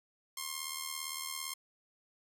5% pulse tone with amplitude modulation, 1065 Hz, C6, 30 cents sharp, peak -23 dBFS, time 0.37-1.54 s, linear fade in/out 5 ms, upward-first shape sine, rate 77.7 Hz, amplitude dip 65%, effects none

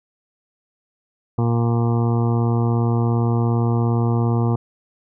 harmonic tone, 117.3 Hz, A#2, 11 cents sharp, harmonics 1 / 2 / 3 / 4 / 6 / 7 / 8 / 9 / 10, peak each -17 / -23 / -27 / -29 / -33 / -34 / -35 / -36 / -37 dBFS, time 1.38-4.56 s, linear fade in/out 5 ms, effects none

